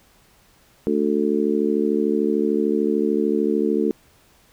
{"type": "harmonic tone", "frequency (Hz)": 73.42, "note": "D2", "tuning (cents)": 0, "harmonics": [3, 4, 5, 6], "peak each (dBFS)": [-23, -23, -23, -23], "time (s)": [0.87, 3.91], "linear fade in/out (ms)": 0, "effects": ["pink hiss -56 dBFS RMS until 4.52 s"]}